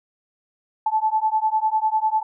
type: beating tone pair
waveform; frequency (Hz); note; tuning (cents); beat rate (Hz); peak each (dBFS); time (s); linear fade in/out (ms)
sine; 866 / 876; A5 / A5; -28 / -8; 10; -21; 0.86-2.23; 5
effects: none